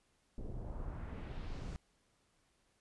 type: noise with low-pass filter sweep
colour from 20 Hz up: brown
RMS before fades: -43 dBFS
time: 0.38-1.76 s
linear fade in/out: 0 ms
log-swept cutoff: 430 to 8000 Hz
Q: 1.2
effects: pink hiss -75 dBFS RMS until 2.8 s + resampled to 24000 Hz